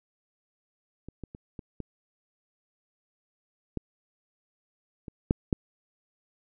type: clicks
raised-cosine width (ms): 3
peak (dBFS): -28 / -25 / -29 / -26 / -22 / -17 / -26 / -8 / -10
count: 9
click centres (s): 1.086 / 1.237 / 1.349 / 1.592 / 1.803 / 3.773 / 5.082 / 5.309 / 5.528
effects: none